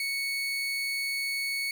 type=tone; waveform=30% pulse; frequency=2217 Hz; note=C#7; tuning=in tune; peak=-26 dBFS; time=0-1.71 s; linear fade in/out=2 ms; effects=none